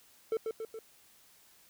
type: tone with echo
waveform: triangle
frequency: 445.1 Hz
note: A4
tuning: 20 cents sharp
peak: -26 dBFS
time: 0.32-0.37 s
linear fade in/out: 2 ms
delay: 140 ms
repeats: 3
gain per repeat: -4 dB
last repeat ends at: 0.79 s
effects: white hiss -62 dBFS RMS until 1.69 s